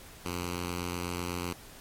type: tone with notch filter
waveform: 5% pulse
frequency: 88 Hz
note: F2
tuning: 14 cents sharp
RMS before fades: -35 dBFS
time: 0.25-1.53 s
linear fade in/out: 5 ms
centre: 650 Hz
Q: 1.1
effects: pink hiss -50 dBFS RMS until 1.8 s + MP3 64 kbps